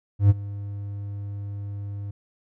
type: tone with ADSR envelope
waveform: triangle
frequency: 101 Hz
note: G#2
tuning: 48 cents flat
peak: -8 dBFS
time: 0.19-2.11 s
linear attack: 110 ms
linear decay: 28 ms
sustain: -20 dB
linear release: 5 ms
effects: none